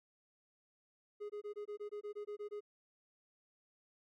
triangle tone bursts, 415.3 Hz, G#4, in tune, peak -39 dBFS, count 12, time 1.2-2.607 s, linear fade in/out 20 ms, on 98 ms, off 21 ms, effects none

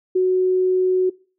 sine tone, 370 Hz, F#4, in tune, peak -14 dBFS, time 0.15-1.1 s, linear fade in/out 10 ms, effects noise-tail reverb RT60 0.4 s tail -23 dB re dry

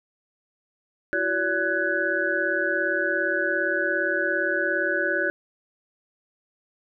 sine tone cluster, 336.8 / 374.2 / 573 / 1491 / 1670 Hz, E4 / F#4 / D5 / F#6 / G#6, +37 / +20 / -43 / +13 / +9 cents, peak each -31 / -31 / -28 / -25 / -28 dBFS, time 1.13-5.3 s, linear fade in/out 0 ms, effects none

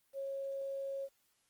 sine tone with quantisation, 547 Hz, C#5, 23 cents flat, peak -37 dBFS, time 0.13-1.09 s, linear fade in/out 50 ms, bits 11, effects white hiss -75 dBFS RMS until 1.49 s + Opus 24 kbps

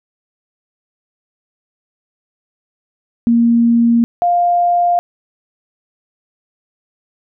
sine tone pair in turn, 233.9 / 700.9 Hz, A#3 / F5, +6 / +6 cents, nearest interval octave + perfect fifth, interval 1900 cents, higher second, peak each -8 / -10 dBFS, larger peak first, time 3.27-4.04 / 4.22-4.99 s, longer neither, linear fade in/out 0 ms, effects none

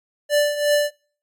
square tone with tremolo, 587.3 Hz, D5, in tune, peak -14 dBFS, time 0.29-0.91 s, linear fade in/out 50 ms, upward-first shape triangle, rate 2.8 Hz, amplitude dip 75%, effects noise-tail reverb RT60 0.5 s tail -26 dB re dry + MP3 64 kbps

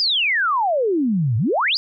sine exponential two-way sweep, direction down then up, 5120 to 103.83 to 5120 Hz, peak -16 dBFS, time 0-1.77 s, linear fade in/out 0 ms, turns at 1.37 s, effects none

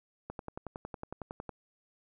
click train, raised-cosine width 1 ms, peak -25 dBFS, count 14, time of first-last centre 0.3-1.493 s, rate 10.9 Hz, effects none

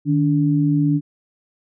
sine tone pair together, 152.72 / 288.3 Hz, D#3 / D4, -32 / -32 cents, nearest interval major seventh, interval 1100 cents, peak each -17 dBFS, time 0.05-1.01 s, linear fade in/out 50 ms, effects none

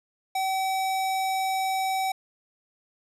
square tone, 764 Hz, G5, 45 cents flat, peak -25 dBFS, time 0.35-2.12 s, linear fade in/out 5 ms, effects resampled to 32000 Hz

